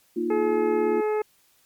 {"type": "chord", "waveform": "sine", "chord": "Bb suspended fourth", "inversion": "none", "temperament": "equal", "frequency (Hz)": [233.1, 311.1, 349.2], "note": ["Bb3", "Eb4", "F4"], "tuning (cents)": [0, 0, 0], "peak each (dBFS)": [-30, -30, -25], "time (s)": [0.16, 1.01], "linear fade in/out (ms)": 10}
{"type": "harmonic tone", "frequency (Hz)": 426.4, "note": "G#4", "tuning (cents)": 46, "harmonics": [1, 2, 3, 4, 5, 6], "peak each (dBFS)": [-22, -31, -37, -43, -41, -47], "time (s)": [0.3, 1.22], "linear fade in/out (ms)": 5}
{"effects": ["white hiss -62 dBFS RMS until 1.65 s", "MP3 96 kbps"]}